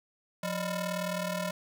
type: ring-modulated tone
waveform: sawtooth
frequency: 397 Hz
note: G4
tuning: 22 cents sharp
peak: -24 dBFS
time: 0.43-1.51 s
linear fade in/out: 5 ms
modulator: 218 Hz
effects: none